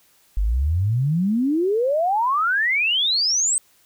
sine exponential sweep, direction up, 46.25 to 8430 Hz, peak -17 dBFS, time 0.37-3.58 s, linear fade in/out 0 ms, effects white hiss -58 dBFS RMS until 3.85 s

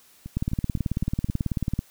two click trains, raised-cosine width 5 ms, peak -12 / -23 dBFS, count 27 / 5, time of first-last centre 0.37-1.791 / 0.26-1.288 s, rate 18.3 / 3.89 Hz, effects white hiss -56 dBFS RMS until 1.9 s

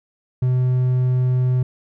triangle tone, 126.8 Hz, B2, 46 cents sharp, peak -13 dBFS, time 0.42-1.63 s, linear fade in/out 5 ms, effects none

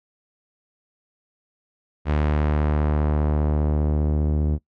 sawtooth tone with low-pass filter sweep, 75 Hz, D2, 37 cents sharp, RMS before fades -21 dBFS, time 2.05-4.59 s, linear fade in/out 50 ms, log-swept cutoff 2500 to 340 Hz, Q 0.74, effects noise-tail reverb RT60 0.1 s tail -21 dB re dry

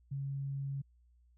sine tone, 138.1 Hz, C#3, 6 cents flat, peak -35 dBFS, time 0.11-0.82 s, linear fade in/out 10 ms, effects added 60 Hz sine -63 dBFS peak until 1.37 s

